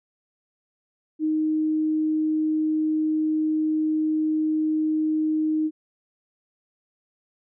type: tone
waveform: sine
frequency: 311.1 Hz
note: D#4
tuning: in tune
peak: -20 dBFS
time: 1.19-5.71 s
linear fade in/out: 50 ms
effects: none